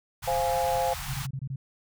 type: band-stop noise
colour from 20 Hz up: pink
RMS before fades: -36 dBFS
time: 0.22-1.27 s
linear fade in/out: 20 ms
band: 170 to 730 Hz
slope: 96 dB/octave
type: chord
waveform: sine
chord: F minor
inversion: second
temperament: equal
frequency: 523.3 / 698.5 / 830.6 Hz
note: C5 / F5 / Ab5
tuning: 0 / 0 / 0 cents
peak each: -28 dBFS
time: 0.27-0.94 s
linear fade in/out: 10 ms
type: tone bursts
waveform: sine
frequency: 134.5 Hz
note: C3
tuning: 48 cents sharp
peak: -30 dBFS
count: 6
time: 1.08-1.56 s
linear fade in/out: 5 ms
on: 60 ms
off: 24 ms
effects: none